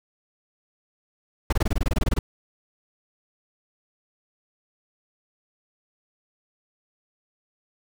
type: noise bursts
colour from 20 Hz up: brown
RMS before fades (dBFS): -20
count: 14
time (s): 1.5-2.19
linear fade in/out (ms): 5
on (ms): 27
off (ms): 24
effects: none